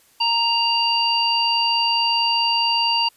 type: harmonic tone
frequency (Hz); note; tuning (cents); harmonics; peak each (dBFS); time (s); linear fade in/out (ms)
932.3; A#5; 0; 1 / 3 / 5; -21 / -21 / -21; 0.2-3.09; 10
effects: white hiss -56 dBFS RMS until 3.16 s + resampled to 32000 Hz